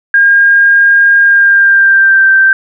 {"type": "tone with pitch glide", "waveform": "sine", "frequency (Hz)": [1616, 1563.7], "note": ["G#6", "G6"], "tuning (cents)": [-48, -5], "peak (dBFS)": -3, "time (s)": [0.14, 2.53], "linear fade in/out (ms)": 2, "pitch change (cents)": -57, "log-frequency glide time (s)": [1.2, 2.3], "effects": []}